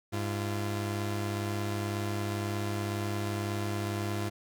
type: tone pair together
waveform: sawtooth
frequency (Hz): 101.97 / 342.7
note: G#2 / F4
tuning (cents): -31 / -33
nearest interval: octave + major sixth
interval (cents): 2098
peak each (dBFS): -28 / -32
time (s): 0.12-4.3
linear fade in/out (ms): 20
effects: none